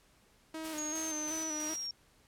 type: tone with vibrato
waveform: sawtooth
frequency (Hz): 311.6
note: D#4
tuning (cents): +3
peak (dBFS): -35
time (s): 0.54-1.74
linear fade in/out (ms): 5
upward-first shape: square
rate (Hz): 2.6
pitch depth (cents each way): 38
type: noise with tremolo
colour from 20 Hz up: white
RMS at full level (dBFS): -45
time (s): 0.63-1.88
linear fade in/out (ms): 20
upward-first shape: square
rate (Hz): 3.1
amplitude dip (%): 65
type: exponential sweep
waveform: sine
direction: down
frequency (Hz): 6660 to 5520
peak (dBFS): -36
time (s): 0.78-1.91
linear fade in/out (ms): 2
effects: pink hiss -66 dBFS RMS until 2.27 s + low-pass 12000 Hz 12 dB/octave